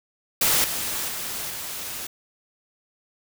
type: noise with level steps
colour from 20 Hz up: white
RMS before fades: -20 / -28 / -31 / -33 dBFS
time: 0.41-2.07 s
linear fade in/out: 5 ms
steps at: 0.64 / 1.08 / 1.5 s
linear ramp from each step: 2 ms
effects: none